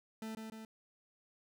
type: tone with echo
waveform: 40% pulse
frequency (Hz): 220.7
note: A3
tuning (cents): +5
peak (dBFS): -40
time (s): 0.22-0.35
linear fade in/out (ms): 2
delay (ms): 150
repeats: 2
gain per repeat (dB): -3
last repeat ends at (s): 0.65
effects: none